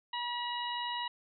harmonic tone, 964 Hz, B5, 42 cents flat, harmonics 1 / 2 / 3 / 4, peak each -36 / -42 / -40 / -42 dBFS, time 0.13-1.08 s, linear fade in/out 5 ms, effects none

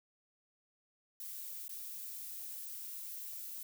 violet noise with dropouts, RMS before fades -45 dBFS, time 1.2-3.63 s, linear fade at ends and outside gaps 2 ms, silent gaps 1.681-1.692 s, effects none

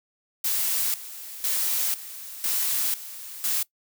blue noise with tremolo, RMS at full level -25 dBFS, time 0.44-3.63 s, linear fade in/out 5 ms, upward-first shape square, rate 1 Hz, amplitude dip 80%, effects noise-tail reverb RT60 0.1 s tail -21 dB re dry

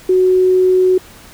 sine tone, 370 Hz, F#4, in tune, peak -8 dBFS, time 0.09-0.98 s, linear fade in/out 5 ms, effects pink hiss -40 dBFS RMS until 1.33 s

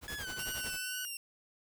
pink noise with tremolo, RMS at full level -42 dBFS, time 0.01-0.78 s, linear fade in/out 50 ms, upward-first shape triangle, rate 11 Hz, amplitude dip 90%
sawtooth tone with pitch glide, 1697 to 1503.1 Hz, G#6 to F#6, +37 to +27 cents, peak -36 dBFS, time 0.08-1.05 s, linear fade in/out 0 ms, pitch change -210 cents, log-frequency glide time 0.18-0.27 s
10% pulse tone with vibrato, 2753 Hz, F7, 25 cents flat, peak -31 dBFS, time 0.39-1.17 s, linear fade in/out 2 ms, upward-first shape triangle, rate 2 Hz, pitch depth 77 cents each way
effects none

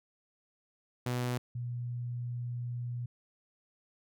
sawtooth / sine tone pair in turn, 123.47 / 121.21 Hz, B2 / B2, 0 / -32 cents, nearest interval unison, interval 32 cents, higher first, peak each -27 / -34 dBFS, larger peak first, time 1.06-1.38 / 1.55-3.06 s, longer second, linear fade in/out 5 ms, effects none

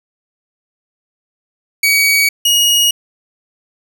sawtooth tone pair in turn, 2261 / 2883 Hz, C#7 / F#7, +34 / -46 cents, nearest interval major third, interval 420 cents, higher second, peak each -6 dBFS, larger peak neither, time 1.83-2.29 / 2.45-2.91 s, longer neither, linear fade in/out 5 ms, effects none

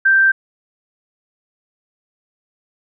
sine tone, 1568 Hz, G6, in tune, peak -9 dBFS, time 0.05-0.32 s, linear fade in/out 10 ms, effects none

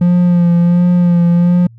triangle tone with vibrato, 174.61 Hz, F3, in tune, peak -5 dBFS, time 0.01-1.67 s, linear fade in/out 5 ms, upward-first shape sine, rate 1.4 Hz, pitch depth 27 cents each way, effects added 115 Hz sine -36 dBFS peak until 1.78 s

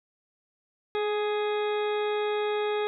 harmonic tone with a mistuned harmonic, 416.8 Hz, G#4, 6 cents sharp, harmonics 1 / 2 / 3 / 4 / 5 / 6 / 8 / 9, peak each -26 / -34 / -38 / -41 / -42 / -42 / -43 / -45 dBFS, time 0.95-2.87 s, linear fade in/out 0 ms, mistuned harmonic 1, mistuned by +15 cents, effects none

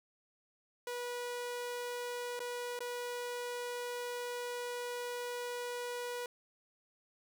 sawtooth tone with dropouts, 486.9 Hz, B4, 25 cents flat, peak -34 dBFS, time 0.87-6.26 s, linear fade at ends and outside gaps 2 ms, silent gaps 2.393-2.402 / 2.791-2.805 s, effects none

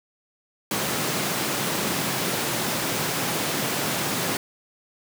pink high-pass noise, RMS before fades -26 dBFS, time 0.71-4.37 s, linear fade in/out 2 ms, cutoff 130 Hz, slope 24 dB/octave, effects none

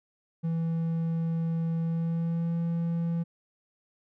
triangle tone with pitch glide, 164.81 to 168.08 Hz, E3 to E3, 0 to +34 cents, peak -24 dBFS, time 0.43-3.24 s, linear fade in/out 20 ms, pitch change +34 cents, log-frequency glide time 1.81-2.56 s, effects none

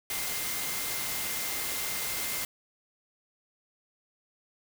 sine tone in noise, 2093 Hz, C7, in tune, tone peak -42 dBFS, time 0.1-2.45 s, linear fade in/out 2 ms, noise white, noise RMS -33 dBFS, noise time 0.1-2.45 s, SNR -12 dB, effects none

